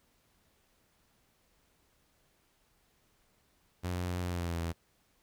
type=tone with pitch glide; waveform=sawtooth; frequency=89.3 to 83.8 Hz; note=F2 to E2; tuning=+39 to +29 cents; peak=-29 dBFS; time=3.83-4.73 s; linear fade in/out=20 ms; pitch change=-110 cents; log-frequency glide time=4.25-4.59 s; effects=pink hiss -71 dBFS RMS until 5.22 s